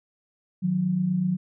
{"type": "tone pair together", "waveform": "sine", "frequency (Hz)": [155.09, 183.3], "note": ["D#3", "F#3"], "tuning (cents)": [-5, -16], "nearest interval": "minor third", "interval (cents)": 289, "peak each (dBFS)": [-29, -22], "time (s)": [0.62, 1.37], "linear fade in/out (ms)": 20, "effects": []}